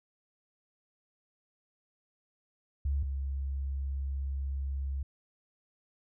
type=tone pair in turn; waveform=sine; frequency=69.9 / 68.26 Hz; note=C#2 / C#2; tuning=+15 / -26 cents; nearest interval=unison; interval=41 cents; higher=first; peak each=-27 / -31 dBFS; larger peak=first; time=2.85-3.03 / 3.03-5.03 s; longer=second; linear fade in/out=5 ms; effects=none